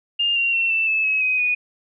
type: tone with pitch steps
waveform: sine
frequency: 2813 / 2761 / 2711 / 2661 / 2613 / 2565 / 2518 / 2472 Hz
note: F7 / F7 / E7 / E7 / E7 / E7 / D#7 / D#7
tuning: +12 / -20 / +48 / +16 / -16 / -48 / +20 / -12 cents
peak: -17 dBFS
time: 0.19-1.55 s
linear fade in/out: 10 ms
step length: 170 ms
effects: none